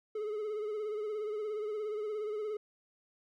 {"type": "tone with vibrato", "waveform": "triangle", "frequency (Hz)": 424.8, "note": "G#4", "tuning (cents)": 39, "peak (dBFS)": -32, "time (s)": [0.15, 2.57], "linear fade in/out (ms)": 5, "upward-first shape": "sine", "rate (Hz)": 17, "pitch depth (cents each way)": 49, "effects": []}